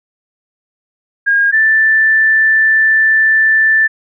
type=tone pair in turn; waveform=sine; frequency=1625 / 1765.6 Hz; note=G#6 / A6; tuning=-38 / +5 cents; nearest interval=minor second; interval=143 cents; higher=second; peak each=-8 / -7 dBFS; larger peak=second; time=1.26-1.52 / 1.52-3.88 s; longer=second; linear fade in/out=20 ms; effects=none